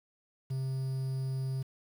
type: tone with quantisation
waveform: triangle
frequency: 132.4 Hz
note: C3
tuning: 21 cents sharp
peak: -29 dBFS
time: 0.5-1.63 s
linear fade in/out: 10 ms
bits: 9
effects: none